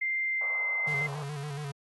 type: tone with pitch glide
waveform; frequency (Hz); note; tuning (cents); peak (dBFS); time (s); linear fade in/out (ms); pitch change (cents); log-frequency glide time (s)
sine; 2093 to 2074; C7 to C7; 0 to -16; -27; 0.01-1.07; 10; -16; 0.24-0.6
type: band-pass noise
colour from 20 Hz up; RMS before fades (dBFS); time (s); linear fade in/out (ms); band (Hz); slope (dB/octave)
white; -45; 0.41-1.24; 0; 510 to 1200; 48
type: tone with vibrato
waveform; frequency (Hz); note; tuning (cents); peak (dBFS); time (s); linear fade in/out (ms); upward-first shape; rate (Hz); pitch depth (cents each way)
square; 144.9; D3; -23; -35; 0.87-1.72; 10; square; 7.1; 57
effects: AAC 32 kbps